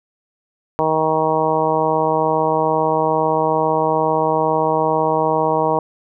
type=harmonic tone; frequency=157.7 Hz; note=D#3; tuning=24 cents sharp; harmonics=1 / 2 / 3 / 4 / 5 / 6 / 7; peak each=-27 / -25 / -20 / -21 / -22 / -20 / -26 dBFS; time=0.79-5.79 s; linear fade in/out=0 ms; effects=none